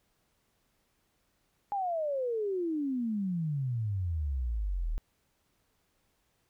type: exponential sweep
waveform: sine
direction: down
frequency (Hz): 828 to 36.71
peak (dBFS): -29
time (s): 1.72-4.98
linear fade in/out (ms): 0
effects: pink hiss -74 dBFS RMS until 6.49 s